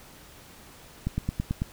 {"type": "click train", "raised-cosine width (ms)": 5, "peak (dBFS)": -14, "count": 6, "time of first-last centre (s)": [1.07, 1.619], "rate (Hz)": 9.1, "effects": ["pink hiss -50 dBFS RMS until 1.72 s"]}